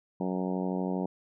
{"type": "harmonic tone", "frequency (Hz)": 92.5, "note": "F#2", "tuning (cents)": 0, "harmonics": [2, 3, 4, 5, 6, 7, 8, 9, 10], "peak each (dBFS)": [-31, -35, -37, -39, -41, -42, -43, -44, -45], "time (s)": [0.2, 1.06], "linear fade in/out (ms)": 5, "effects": []}